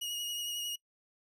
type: tone with vibrato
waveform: sawtooth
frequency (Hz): 2886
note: F#7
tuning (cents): -44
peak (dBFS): -32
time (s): 0.01-0.76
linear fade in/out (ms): 10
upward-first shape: sine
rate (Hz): 11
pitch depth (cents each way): 19
effects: noise-tail reverb RT60 0.1 s tail -23 dB re dry